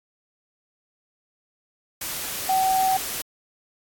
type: tone in noise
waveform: sine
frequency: 761 Hz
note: F#5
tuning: 48 cents sharp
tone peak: -18 dBFS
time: 2.49-2.97 s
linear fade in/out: 5 ms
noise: white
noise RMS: -30 dBFS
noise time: 2.01-3.22 s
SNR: +9 dB
effects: AAC 64 kbps